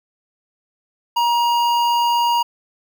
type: tone with notch filter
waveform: square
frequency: 948 Hz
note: A#5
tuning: 29 cents sharp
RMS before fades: -17 dBFS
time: 1.16-2.43 s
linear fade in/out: 10 ms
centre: 9100 Hz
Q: 0.75
effects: none